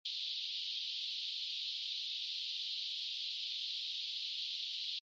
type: band-pass noise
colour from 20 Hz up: pink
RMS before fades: -41 dBFS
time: 0.05-4.99 s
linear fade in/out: 5 ms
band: 3200 to 4400 Hz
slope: 48 dB/octave
effects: MP3 32 kbps